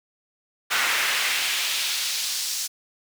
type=noise with high-pass filter sweep; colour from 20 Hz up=brown; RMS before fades=-25 dBFS; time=0.7-2.68 s; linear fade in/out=20 ms; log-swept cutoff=1600 to 5700 Hz; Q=1.3; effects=none